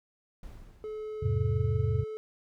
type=noise with exponential decay; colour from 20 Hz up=brown; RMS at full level=-44 dBFS; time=0.43-1.77 s; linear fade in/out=2 ms; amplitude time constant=290 ms
type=tone with pitch glide; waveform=triangle; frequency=430 to 434 Hz; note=A4 to A4; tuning=-40 to -24 cents; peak=-33 dBFS; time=0.84-2.17 s; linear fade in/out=0 ms; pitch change=+16 cents; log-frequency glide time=1.28-1.87 s
type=chord; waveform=sine; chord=E augmented; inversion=none; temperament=just; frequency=82.41 / 103.01 / 128.76 Hz; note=E2 / G#2 / B#2; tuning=0 / -14 / -27 cents; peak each=-31 / -28 / -30 dBFS; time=1.22-2.04 s; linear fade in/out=10 ms
effects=none